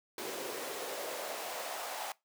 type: noise with high-pass filter sweep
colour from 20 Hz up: pink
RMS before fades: -40 dBFS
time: 0.18-2.12 s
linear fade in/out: 2 ms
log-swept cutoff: 370 to 770 Hz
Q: 2.7
effects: noise-tail reverb RT60 0.2 s tail -21 dB re dry